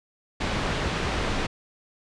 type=low-pass noise; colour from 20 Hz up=pink; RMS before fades=-27 dBFS; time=0.4-1.47 s; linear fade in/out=10 ms; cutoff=3700 Hz; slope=12 dB/octave; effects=resampled to 22050 Hz